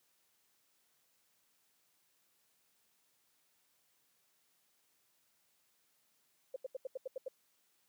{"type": "tone bursts", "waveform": "sine", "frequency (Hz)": 524, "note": "C5", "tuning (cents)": 2, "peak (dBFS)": -37, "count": 8, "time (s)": [6.54, 7.283], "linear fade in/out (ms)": 5, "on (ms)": 22, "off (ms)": 81, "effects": ["white hiss -75 dBFS RMS until 7.88 s", "high-pass 100 Hz 12 dB/octave"]}